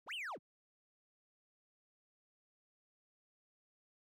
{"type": "linear two-way sweep", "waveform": "triangle", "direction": "up then down", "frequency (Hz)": [42.67, 3200, 56.1], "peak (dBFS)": -39, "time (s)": [0.06, 0.39], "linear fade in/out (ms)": 50, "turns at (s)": 0.14, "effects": []}